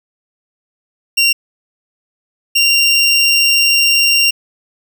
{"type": "tone pair in turn", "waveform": "25% pulse", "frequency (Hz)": [2762, 2773], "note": ["F7", "F7"], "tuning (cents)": [-20, -13], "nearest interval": "unison", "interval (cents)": 7, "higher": "second", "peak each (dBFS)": -5, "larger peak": "neither", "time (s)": [[1.17, 1.33], [2.55, 4.31]], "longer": "second", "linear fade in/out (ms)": 10, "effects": []}